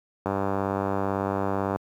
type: click train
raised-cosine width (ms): 1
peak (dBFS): -12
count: 148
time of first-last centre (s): 0.26-1.76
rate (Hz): 98
effects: high-pass 80 Hz 12 dB/octave + 9-bit